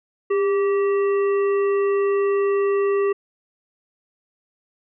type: harmonic tone with a mistuned harmonic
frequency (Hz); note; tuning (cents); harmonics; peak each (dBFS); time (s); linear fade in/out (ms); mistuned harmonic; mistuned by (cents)
386.3; G4; -25; 1 / 3 / 5 / 7; -17 / -29 / -35 / -39; 0.3-3.13; 10; 1; +60
effects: none